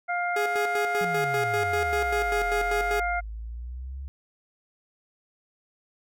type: harmonic tone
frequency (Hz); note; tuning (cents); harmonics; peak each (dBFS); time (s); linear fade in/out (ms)
704; F5; +14; 1 / 2 / 3; -27 / -30 / -32; 0.08-3.21; 20
type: tone with tremolo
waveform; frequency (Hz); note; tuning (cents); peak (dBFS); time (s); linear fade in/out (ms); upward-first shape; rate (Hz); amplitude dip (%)
40% pulse; 415.3; G#4; 0; -25; 0.36-3; 5; square; 5.1; 65
type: exponential two-way sweep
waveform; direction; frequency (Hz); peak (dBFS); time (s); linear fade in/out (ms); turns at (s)
sine; down then up; 185 to 41.2 to 69.4; -33; 1.01-4.08; 0; 2.49
effects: none